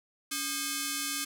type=ring-modulated tone; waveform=5% pulse; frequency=942 Hz; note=A#5; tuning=18 cents sharp; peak=-16 dBFS; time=0.31-1.25 s; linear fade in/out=10 ms; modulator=660 Hz; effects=none